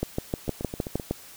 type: two click trains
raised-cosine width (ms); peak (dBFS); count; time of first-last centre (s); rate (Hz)
2; -12 / -19; 8 / 5; 0.03-1.11 / 0.48-0.998; 6.48 / 7.72
effects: white hiss -47 dBFS RMS until 1.36 s